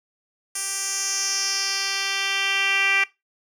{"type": "tone with band-pass filter sweep", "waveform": "10% pulse", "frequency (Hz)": 392, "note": "G4", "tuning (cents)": 0, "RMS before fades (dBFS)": -24, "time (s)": [0.55, 3.04], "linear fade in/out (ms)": 5, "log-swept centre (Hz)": [8600, 2400], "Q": 2.9, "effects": ["noise-tail reverb RT60 0.2 s tail -19 dB re dry"]}